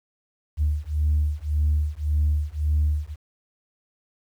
sine beating tone pair, 74.2 / 76 Hz, D2 / D#2, +18 / -40 cents, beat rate 1.8 Hz, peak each -22 dBFS, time 0.57-3.16 s, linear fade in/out 50 ms, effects tanh soft clip ceiling -14 dBFS + 9-bit

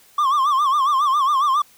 triangle tone with vibrato, 1123 Hz, C#6, 22 cents sharp, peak -13 dBFS, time 0.18-1.62 s, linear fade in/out 5 ms, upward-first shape sine, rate 7.3 Hz, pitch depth 130 cents each way, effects white hiss -52 dBFS RMS until 1.77 s

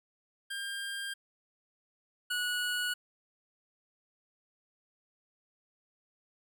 25% pulse tone pair in turn, 1600 / 1463.4 Hz, G6 / F#6, +35 / -20 cents, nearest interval major second, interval 155 cents, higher first, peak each -32 / -27 dBFS, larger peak second, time 0.5-1.14 / 2.3-2.94 s, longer neither, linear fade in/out 10 ms, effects none

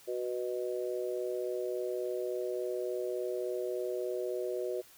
harmonic tone, 123.5 Hz, B2, in tune, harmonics 3 / 4 / 5, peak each -35 / -37 / -39 dBFS, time 0.07-4.82 s, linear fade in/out 20 ms, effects white hiss -58 dBFS RMS until 4.97 s

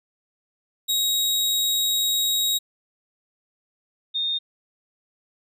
sawtooth / sine tone pair in turn, 3798 / 3668 Hz, A#7 / A#7, +32 / -29 cents, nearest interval minor second, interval 61 cents, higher first, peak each -17 / -22 dBFS, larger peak first, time 0.88-2.59 / 4.14-4.39 s, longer first, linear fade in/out 20 ms, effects none

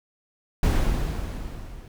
brown noise with level ramp, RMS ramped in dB -18 to -42 dBFS, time 0.63-1.88 s, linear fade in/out 2 ms, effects none

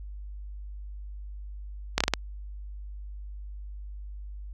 slowing click train, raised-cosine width 0.2 ms, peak -4 dBFS, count 5, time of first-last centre 1.98-2.137 s, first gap 25 ms, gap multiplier 1.31, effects added 50 Hz sine -37 dBFS peak until 4.53 s

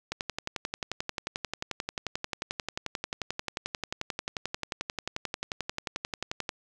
click train, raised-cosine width 0.2 ms, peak -14 dBFS, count 73, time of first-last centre 0.12-6.492 s, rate 11.3 Hz, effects none

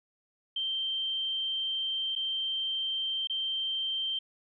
sine tone with dropouts, 3137 Hz, G7, 1 cent sharp, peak -29 dBFS, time 0.56-4.19 s, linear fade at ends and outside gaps 5 ms, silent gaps 2.153-2.16 / 3.273-3.297 s, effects none

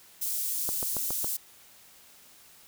white high-pass noise, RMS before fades -31 dBFS, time 0.21-1.37 s, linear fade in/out 10 ms, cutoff 7200 Hz, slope 12 dB/octave
click train, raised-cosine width 1 ms, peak -21 dBFS, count 5, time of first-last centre 0.69-1.245 s, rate 7.21 Hz
effects white hiss -55 dBFS RMS until 2.67 s

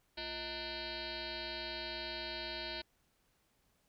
sine tone with frequency modulation, 2349 Hz, D7, in tune, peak -39 dBFS, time 0.17-2.82 s, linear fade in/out 10 ms, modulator 286 Hz, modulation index 7.6, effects pink hiss -75 dBFS RMS until 3.88 s

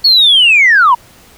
sine linear sweep, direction down, 4435 to 910 Hz, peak -3 dBFS, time 0.04-0.95 s, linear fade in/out 10 ms, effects tanh soft clip ceiling 0 dBFS + pink hiss -42 dBFS RMS until 1.37 s

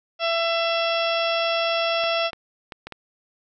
harmonic tone, 669 Hz, E5, 25 cents sharp, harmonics 1 / 2 / 3 / 4 / 5 / 6 / 7 / 8, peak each -23 / -28 / -34 / -28 / -29 / -39 / -38 / -33 dBFS, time 0.19-2.31 s, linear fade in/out 50 ms
clicks, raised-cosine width 0.3 ms, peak -19 dBFS, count 5, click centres 2.038 / 2.332 / 2.722 / 2.87 / 2.923 s
effects none

